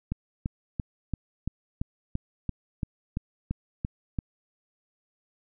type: click train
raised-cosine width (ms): 5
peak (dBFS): -16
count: 13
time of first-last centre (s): 0.12-4.188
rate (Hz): 2.95
effects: none